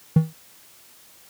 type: tone with exponential decay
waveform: triangle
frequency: 159.6 Hz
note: D#3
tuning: 44 cents sharp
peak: -6 dBFS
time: 0.16-0.33 s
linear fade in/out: 5 ms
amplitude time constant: 35 ms
effects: white hiss -51 dBFS RMS until 1.29 s + high-pass 60 Hz 12 dB/octave